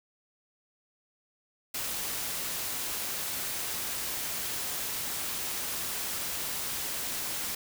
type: noise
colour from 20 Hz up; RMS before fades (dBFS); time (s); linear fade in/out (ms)
white; -34; 1.74-7.55; 5
effects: none